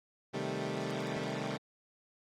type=chord; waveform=15% pulse; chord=A half-diminished seventh; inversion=first; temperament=equal; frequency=130.81 / 155.56 / 196 / 220 Hz; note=C3 / Eb3 / G3 / A3; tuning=0 / 0 / 0 / 0 cents; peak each=-34 dBFS; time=0.33-1.58 s; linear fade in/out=20 ms; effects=low-pass 6000 Hz 12 dB/octave + AAC 48 kbps